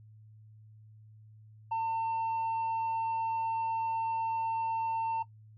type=tone with tanh clipping; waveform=sine; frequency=902 Hz; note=A5; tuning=43 cents sharp; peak=-29 dBFS; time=1.71-5.23 s; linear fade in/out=10 ms; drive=1 dB; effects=noise-tail reverb RT60 0.1 s tail -17 dB re dry + added 108 Hz sine -52 dBFS peak until 5.57 s